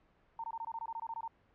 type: tone bursts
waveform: sine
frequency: 911 Hz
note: A#5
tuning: 40 cents flat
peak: -37 dBFS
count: 13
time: 0.39-1.278 s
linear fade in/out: 2 ms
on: 48 ms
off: 22 ms
effects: pink hiss -69 dBFS RMS until 1.54 s + low-pass 2000 Hz 12 dB/octave